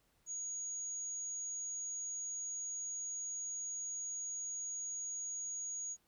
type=tone; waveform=sine; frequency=6700 Hz; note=G#8; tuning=14 cents sharp; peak=-39 dBFS; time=0.26-5.97 s; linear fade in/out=50 ms; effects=pink hiss -75 dBFS RMS until 6.07 s